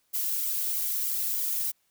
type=noise with flanger; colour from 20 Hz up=violet; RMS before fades=-29 dBFS; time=0.13-1.72 s; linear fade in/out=20 ms; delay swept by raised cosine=1.1 to 3.1 ms; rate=3.2 Hz; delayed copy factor=-0.8; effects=white hiss -71 dBFS RMS until 1.9 s